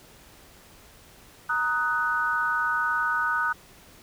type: tone cluster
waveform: sine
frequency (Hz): 933 / 1252 / 1490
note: A#5 / D#6 / F#6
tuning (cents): +1 / +10 / +12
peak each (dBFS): -31 / -27 / -25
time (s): 1.49-3.53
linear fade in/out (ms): 10
effects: pink hiss -52 dBFS RMS until 4.02 s